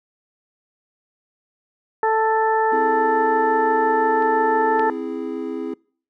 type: harmonic tone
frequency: 441.1 Hz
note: A4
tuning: 4 cents sharp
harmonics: 1 / 2 / 3 / 4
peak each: -20 / -18 / -28 / -27 dBFS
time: 2.03-4.9 s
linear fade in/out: 2 ms
type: chord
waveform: triangle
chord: C augmented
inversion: none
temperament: equal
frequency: 261.6 / 329.6 / 415.3 Hz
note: C4 / E4 / G#4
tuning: 0 / 0 / 0 cents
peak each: -27 dBFS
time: 2.72-5.74 s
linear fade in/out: 5 ms
type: clicks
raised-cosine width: 0.3 ms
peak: -26 / -17 dBFS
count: 2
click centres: 4.224 / 4.795 s
effects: noise-tail reverb RT60 0.5 s tail -26 dB re dry